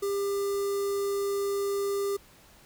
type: tone with notch filter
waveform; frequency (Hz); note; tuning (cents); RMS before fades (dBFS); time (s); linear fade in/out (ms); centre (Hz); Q
square; 400; G4; +35; -29; 0.02-2.17; 10; 2500; 0.62
effects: pink hiss -56 dBFS RMS until 2.65 s